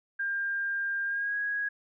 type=tone with pitch glide; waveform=sine; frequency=1600 to 1654.5 Hz; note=G6 to G#6; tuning=+35 to -7 cents; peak=-28 dBFS; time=0.19-1.69 s; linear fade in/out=10 ms; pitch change=+58 cents; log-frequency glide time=1.05-1.37 s; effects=none